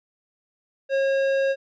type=tone with tanh clipping; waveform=sine; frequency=543 Hz; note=C#5; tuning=36 cents flat; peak=-21 dBFS; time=0.89-1.56 s; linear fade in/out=50 ms; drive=13 dB; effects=none